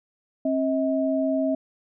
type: tone pair together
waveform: sine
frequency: 268.2 / 638 Hz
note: C4 / D#5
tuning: +43 / +43 cents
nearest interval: octave + minor third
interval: 1500 cents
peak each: -23 / -24 dBFS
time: 0.45-1.55 s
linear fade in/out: 5 ms
effects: none